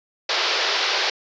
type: band-pass noise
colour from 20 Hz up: white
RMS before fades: -22 dBFS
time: 0.29-1.1 s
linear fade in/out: 5 ms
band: 370 to 5200 Hz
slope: 48 dB/octave
effects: resampled to 16000 Hz